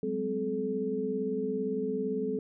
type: tone cluster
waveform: sine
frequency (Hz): 187.3 / 205 / 258 / 429.9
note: F#3 / G#3 / C4 / A4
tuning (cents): +21 / -22 / -24 / -40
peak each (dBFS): -38 / -37 / -35 / -31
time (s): 0.03-2.39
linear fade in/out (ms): 2
effects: none